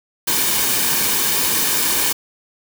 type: noise with comb filter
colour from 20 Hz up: white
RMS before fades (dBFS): -18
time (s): 0.27-2.13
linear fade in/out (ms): 10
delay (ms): 1.5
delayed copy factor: -0.5
effects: none